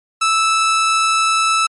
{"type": "tone", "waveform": "sawtooth", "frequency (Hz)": 1314, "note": "E6", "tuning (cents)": -6, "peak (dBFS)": -9, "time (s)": [0.21, 1.67], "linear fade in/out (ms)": 10, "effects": ["MP3 48 kbps"]}